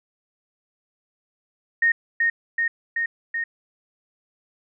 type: tone with echo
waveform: sine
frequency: 1851 Hz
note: A#6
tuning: 13 cents flat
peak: -15 dBFS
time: 1.82-1.92 s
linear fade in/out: 5 ms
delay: 380 ms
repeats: 4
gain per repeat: -2 dB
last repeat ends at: 3.44 s
effects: none